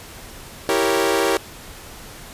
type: chord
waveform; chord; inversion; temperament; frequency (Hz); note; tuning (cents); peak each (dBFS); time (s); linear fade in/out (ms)
sawtooth; E diminished seventh; none; equal; 329.6 / 392 / 466.2 / 554.4; E4 / G4 / Bb4 / Db5; 0 / 0 / 0 / 0; -20 / -17 / -18 / -20; 0.69-1.37; 0
effects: pink hiss -39 dBFS RMS until 2.33 s + resampled to 32000 Hz